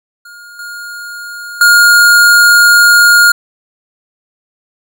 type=tone with level steps; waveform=square; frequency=1422 Hz; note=F6; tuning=31 cents sharp; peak=-32 / -24 / -4 dBFS; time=0.25-3.32 s; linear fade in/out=5 ms; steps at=0.59 / 1.61 s; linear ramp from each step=2 ms; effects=none

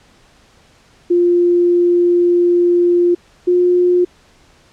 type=tone pair in turn; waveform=sine; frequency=350 / 356.7 Hz; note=F4 / F4; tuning=+4 / +37 cents; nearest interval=unison; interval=33 cents; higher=second; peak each=-9 dBFS; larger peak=neither; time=1.1-3.15 / 3.47-4.05 s; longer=first; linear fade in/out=10 ms; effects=pink hiss -50 dBFS RMS until 4.72 s + low-pass 7000 Hz 12 dB/octave

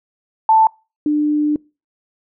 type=tone pair in turn; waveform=sine; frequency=883 / 298.6 Hz; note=A5 / D4; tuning=+6 / +29 cents; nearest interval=octave + perfect fifth; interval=1877 cents; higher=first; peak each=-8 / -13 dBFS; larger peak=first; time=0.49-0.67 / 1.06-1.56 s; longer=second; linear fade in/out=2 ms; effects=noise-tail reverb RT60 0.3 s tail -25 dB re dry

